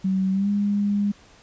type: tone with pitch glide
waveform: sine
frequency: 190 to 203.6 Hz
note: F#3 to G#3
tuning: +46 to -34 cents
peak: -19 dBFS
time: 0.04-1.12 s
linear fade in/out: 10 ms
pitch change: +120 cents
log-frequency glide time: 0.32-0.49 s
effects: pink hiss -52 dBFS RMS until 1.42 s + resampled to 16000 Hz